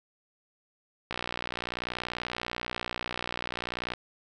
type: click train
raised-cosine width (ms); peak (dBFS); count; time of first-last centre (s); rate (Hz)
0.3; -16; 172; 1.11-3.936; 60.5
effects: none